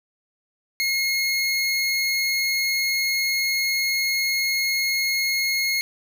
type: tone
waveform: 25% pulse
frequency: 2158 Hz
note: C#7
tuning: 47 cents flat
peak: -17 dBFS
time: 0.8-5.81 s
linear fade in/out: 0 ms
effects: none